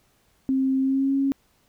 sine tone with pitch glide, 265.4 to 273.8 Hz, C4 to C#4, +25 to -21 cents, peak -19 dBFS, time 0.49-1.32 s, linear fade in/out 0 ms, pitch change +54 cents, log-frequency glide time 0.8-1.15 s, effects pink hiss -64 dBFS RMS until 1.68 s

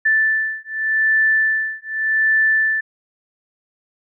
sine beating tone pair, 1760 / 1760.85 Hz, A6 / A6, 0 / +1 cents, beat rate 0.85 Hz, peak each -18 dBFS, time 0.05-2.81 s, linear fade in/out 10 ms, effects none

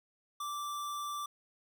square tone, 1171 Hz, D6, 5 cents flat, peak -37 dBFS, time 0.4-1.26 s, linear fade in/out 5 ms, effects none

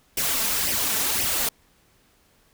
white noise with flanger, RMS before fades -24 dBFS, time 0.17-1.49 s, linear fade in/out 5 ms, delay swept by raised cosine 0.35 to 4.55 ms, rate 1.9 Hz, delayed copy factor +0.6, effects pink hiss -61 dBFS RMS until 2.53 s

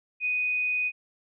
sine tone, 2489 Hz, D#7, in tune, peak -24 dBFS, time 0.2-0.92 s, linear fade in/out 50 ms, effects none

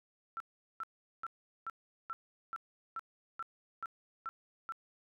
sine tone bursts, 1341 Hz, E6, 29 cents sharp, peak -37 dBFS, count 11, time 0.37-4.722 s, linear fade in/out 0 ms, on 32 ms, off 400 ms, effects none

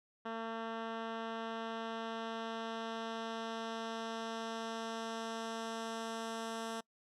10% pulse tone with low-pass filter sweep, 226.2 Hz, A3, 48 cents sharp, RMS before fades -41 dBFS, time 0.25-6.81 s, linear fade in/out 10 ms, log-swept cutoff 2300 to 8900 Hz, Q 0.99, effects noise-tail reverb RT60 0.1 s tail -25 dB re dry

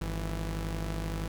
sawtooth tone pair together, 50.9 / 165 Hz, G#1 / E3, -34 / +2 cents, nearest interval octave + minor sixth, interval 2036 cents, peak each -29 / -33 dBFS, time 0.01-1.28 s, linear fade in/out 5 ms, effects none

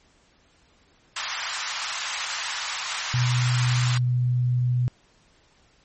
pink high-pass noise, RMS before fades -29 dBFS, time 1.16-3.98 s, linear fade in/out 5 ms, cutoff 970 Hz, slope 24 dB/octave
sine tone, 123.8 Hz, B2, 5 cents sharp, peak -19 dBFS, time 3.14-4.88 s, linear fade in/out 0 ms
effects pink hiss -60 dBFS RMS until 5.84 s + MP3 32 kbps

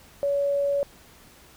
sine tone, 565 Hz, C#5, 33 cents sharp, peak -21 dBFS, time 0.23-0.83 s, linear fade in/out 0 ms, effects pink hiss -52 dBFS RMS until 1.56 s

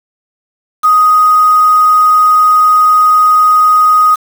sine tone with quantisation, 1248 Hz, D#6, 5 cents sharp, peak -4 dBFS, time 0.83-4.16 s, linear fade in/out 20 ms, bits 4, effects none

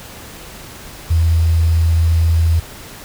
sine tone with quantisation, 82.41 Hz, E2, in tune, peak -10 dBFS, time 1.1-2.6 s, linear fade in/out 10 ms, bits 6, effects pink hiss -35 dBFS RMS until 3.04 s

